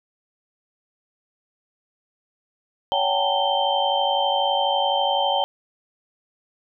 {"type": "tone cluster", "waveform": "sine", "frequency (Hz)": [564, 754, 806, 901, 3124], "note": ["C#5", "F#5", "G5", "A5", "G7"], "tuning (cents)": [30, 32, 48, 41, -7], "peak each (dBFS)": -25, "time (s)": [2.92, 5.44], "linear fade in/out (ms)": 0, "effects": []}